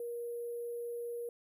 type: tone with sample-and-hold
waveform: sine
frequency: 474.7 Hz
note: A#4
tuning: 31 cents sharp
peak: -37 dBFS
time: 0-1.29 s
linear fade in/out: 2 ms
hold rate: 11025 Hz
effects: none